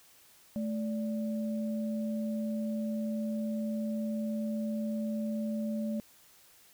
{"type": "tone pair together", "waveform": "sine", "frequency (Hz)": [217.4, 580.4], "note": ["A3", "D5"], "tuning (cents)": [-21, -21], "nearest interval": "octave + perfect fourth", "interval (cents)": 1700, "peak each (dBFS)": [-31, -40], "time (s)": [0.56, 6], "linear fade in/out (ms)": 0, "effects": ["white hiss -60 dBFS RMS until 6.73 s"]}